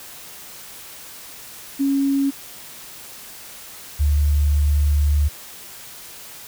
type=tone pair in turn; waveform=sine; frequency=276.1 / 73.13 Hz; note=C#4 / D2; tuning=-7 / -7 cents; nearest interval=octave + major seventh; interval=2300 cents; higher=first; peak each=-16 / -14 dBFS; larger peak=second; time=1.79-2.31 / 3.99-5.29 s; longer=second; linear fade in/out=20 ms; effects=white hiss -39 dBFS RMS until 6.47 s